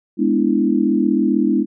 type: chord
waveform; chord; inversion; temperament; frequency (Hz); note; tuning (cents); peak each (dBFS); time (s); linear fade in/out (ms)
sine; E dominant seventh; first; equal; 207.7 / 246.9 / 293.7 / 329.6; G#3 / B3 / D4 / E4; 0 / 0 / 0 / 0; -19; 0.17-1.66; 50
effects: none